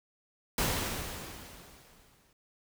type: noise with exponential decay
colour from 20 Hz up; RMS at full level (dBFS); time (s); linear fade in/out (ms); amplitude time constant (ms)
pink; -28; 0.58-2.33; 2; 380
effects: none